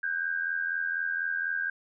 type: tone pair together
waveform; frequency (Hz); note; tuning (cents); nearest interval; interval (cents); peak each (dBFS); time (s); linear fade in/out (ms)
sine; 1520.9 / 1605; F#6 / G6; +47 / +40; minor second; 93; -33 / -29; 0.03-1.7; 5
effects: none